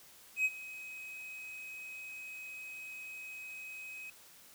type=tone with ADSR envelope; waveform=triangle; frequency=2535 Hz; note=D#7; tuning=32 cents sharp; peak=-24 dBFS; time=0.36-4.1 s; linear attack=90 ms; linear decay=41 ms; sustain=-18 dB; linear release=4 ms; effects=white hiss -58 dBFS RMS until 4.54 s